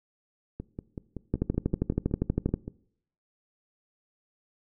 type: two click trains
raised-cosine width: 3 ms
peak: -12 / -22 dBFS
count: 16 / 12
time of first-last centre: 1.34-2.54 / 0.6-2.679 s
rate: 12.5 / 5.29 Hz
effects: noise-tail reverb RT60 0.7 s tail -21 dB re dry